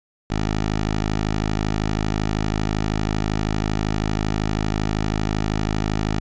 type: tone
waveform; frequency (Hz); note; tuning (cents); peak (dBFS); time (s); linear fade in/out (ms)
10% pulse; 52.7; G#1; +26; -12; 0.3-6.2; 5
effects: resampled to 16000 Hz